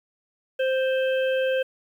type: harmonic tone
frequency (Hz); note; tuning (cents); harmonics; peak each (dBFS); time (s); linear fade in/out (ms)
523.3; C5; 0; 1 / 3 / 5 / 6; -21 / -31 / -35 / -37; 0.59-1.63; 10
effects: 9-bit